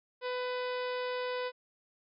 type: harmonic tone with a mistuned harmonic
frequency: 499.3 Hz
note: B4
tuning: 19 cents sharp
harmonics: 1 / 2 / 3 / 4 / 5 / 6 / 7 / 8 / 9 / 10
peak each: -34 / -40 / -44 / -46 / -48 / -50 / -51 / -52 / -53 / -54 dBFS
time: 0.21-1.52 s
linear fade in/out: 50 ms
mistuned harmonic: 8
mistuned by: -45 cents
effects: none